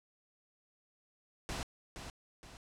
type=noise with echo; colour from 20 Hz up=pink; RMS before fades=-39 dBFS; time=1.49-1.63 s; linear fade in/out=0 ms; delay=470 ms; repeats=2; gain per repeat=-7 dB; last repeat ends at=2.57 s; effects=low-pass 8000 Hz 12 dB/octave